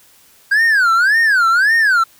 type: tone with vibrato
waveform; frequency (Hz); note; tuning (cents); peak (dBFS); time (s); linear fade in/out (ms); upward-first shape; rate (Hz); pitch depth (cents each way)
triangle; 1570; G6; +2; -8; 0.51-2.04; 10; sine; 1.8; 280
effects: white hiss -49 dBFS RMS until 2.19 s